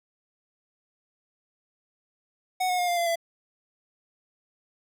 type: tone with pitch steps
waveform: square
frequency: 740 / 726 / 712.3 / 698.9 / 685.7 / 672.7 Hz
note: F#5 / F#5 / F5 / F5 / F5 / E5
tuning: 0 / -33 / +34 / +1 / -32 / +35 cents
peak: -24 dBFS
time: 2.6-3.158 s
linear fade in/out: 10 ms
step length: 93 ms
effects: none